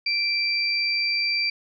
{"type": "tone pair together", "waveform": "sine", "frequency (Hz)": [2349, 4698], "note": ["D7", "D8"], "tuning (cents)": [0, 0], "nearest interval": "octave", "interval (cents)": 1200, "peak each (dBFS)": -24, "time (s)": [0.06, 1.5], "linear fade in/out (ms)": 5, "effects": []}